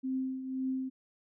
sine tone with tremolo, 261.6 Hz, C4, in tune, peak -29 dBFS, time 0.03-0.9 s, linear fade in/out 20 ms, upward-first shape triangle, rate 1.9 Hz, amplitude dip 65%, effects none

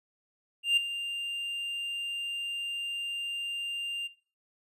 triangle tone with ADSR envelope, 2794 Hz, F7, in tune, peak -18 dBFS, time 0.63-4.08 s, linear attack 140 ms, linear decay 10 ms, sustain -13 dB, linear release 19 ms, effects noise-tail reverb RT60 0.4 s tail -17 dB re dry + resampled to 32000 Hz

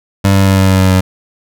25% pulse tone with pitch steps, 98 / 97.21 / 96.43 / 95.65 / 94.88 / 94.12 / 93.36 Hz, G2 / G2 / G2 / G2 / F#2 / F#2 / F#2, 0 / -14 / -28 / -42 / +44 / +30 / +16 cents, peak -3 dBFS, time 0.24-1.01 s, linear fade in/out 10 ms, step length 110 ms, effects none

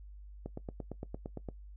click train, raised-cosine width 2 ms, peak -26 dBFS, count 10, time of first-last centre 0.46-1.487 s, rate 8.76 Hz, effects noise-tail reverb RT60 0.1 s tail -19 dB re dry + added 50 Hz sine -47 dBFS peak until 1.76 s

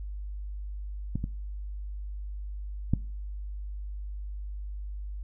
clicks, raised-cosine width 5 ms, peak -16 / -19 / -10 dBFS, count 3, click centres 1.156 / 1.241 / 2.936 s, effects noise-tail reverb RT60 0.4 s tail -21 dB re dry + added 50 Hz sine -34 dBFS peak until 5.23 s

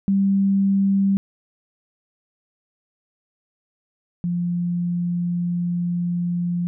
sine tone pair in turn, 196 / 174.62 Hz, G3 / F3, 0 / 0 cents, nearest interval major second, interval 200 cents, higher first, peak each -15 / -20 dBFS, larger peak first, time 0.08-1.17 / 4.24-6.67 s, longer second, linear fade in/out 0 ms, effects none

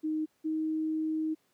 sine tone pair in turn, 311.1 / 314.4 Hz, D#4 / D#4, 0 / +18 cents, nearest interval unison, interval 18 cents, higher second, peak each -28 dBFS, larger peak neither, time 0.03-0.26 / 0.44-1.35 s, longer second, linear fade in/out 20 ms, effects pink hiss -72 dBFS RMS until 1.53 s + high-pass 150 Hz 12 dB/octave

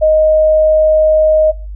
sine tone, 623 Hz, D#5, 2 cents sharp, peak -6 dBFS, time 0.01-1.52 s, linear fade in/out 20 ms, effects noise-tail reverb RT60 0.3 s tail -19 dB re dry + added 50 Hz sine -23 dBFS peak until 1.75 s

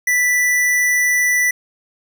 square tone, 1975.5 Hz, B6, in tune, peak -14 dBFS, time 0.07-1.51 s, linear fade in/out 5 ms, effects none

